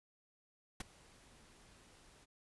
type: noise with ADSR envelope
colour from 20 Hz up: pink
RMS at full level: -40 dBFS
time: 0.8-2.26 s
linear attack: 6 ms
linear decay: 15 ms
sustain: -23 dB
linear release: 31 ms
effects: resampled to 24000 Hz